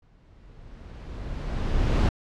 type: noise with exponential growth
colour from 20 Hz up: brown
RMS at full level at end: -18 dBFS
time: 0.02-2.09 s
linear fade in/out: 5 ms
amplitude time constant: 450 ms
effects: low-pass 5000 Hz 12 dB/octave